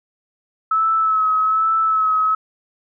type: tone with vibrato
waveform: sine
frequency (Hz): 1297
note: E6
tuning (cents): -28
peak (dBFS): -14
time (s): 0.71-2.35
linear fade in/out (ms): 5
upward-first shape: sine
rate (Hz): 1.2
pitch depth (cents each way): 28
effects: none